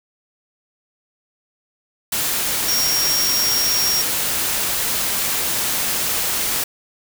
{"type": "tone in noise", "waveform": "sine", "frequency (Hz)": 5588, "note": "F8", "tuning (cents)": 0, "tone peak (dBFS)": -18, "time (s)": [2.68, 4.02], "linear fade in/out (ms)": 5, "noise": "white", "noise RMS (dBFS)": -21, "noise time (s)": [2.12, 6.64], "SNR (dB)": 0, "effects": []}